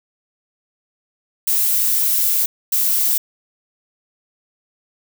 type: noise bursts at uneven times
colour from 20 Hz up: violet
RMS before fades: -17 dBFS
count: 2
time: 1.47-2.46 / 2.72-3.18 s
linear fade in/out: 5 ms
effects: none